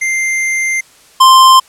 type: tone pair in turn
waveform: square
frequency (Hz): 2093 / 1046.5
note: C7 / C6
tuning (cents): 0 / 0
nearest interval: octave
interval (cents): 1200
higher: first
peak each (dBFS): -13 / -3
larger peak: second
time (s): 0.01-0.81 / 1.2-1.6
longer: first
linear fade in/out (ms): 10
effects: white hiss -44 dBFS RMS until 1.68 s + low-pass 10000 Hz 12 dB/octave